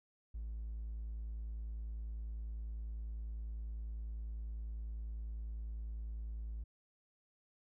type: tone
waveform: triangle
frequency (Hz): 55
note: A1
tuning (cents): 0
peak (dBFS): -37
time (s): 0.34-6.64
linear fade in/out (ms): 10
effects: tanh soft clip ceiling -35 dBFS